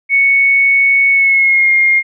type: tone with pitch glide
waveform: sine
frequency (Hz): 2217 to 2129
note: C#7 to C7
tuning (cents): 0 to +30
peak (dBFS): -7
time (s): 0.09-2.03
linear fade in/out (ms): 50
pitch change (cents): -70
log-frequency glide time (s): 1.11-1.71
effects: none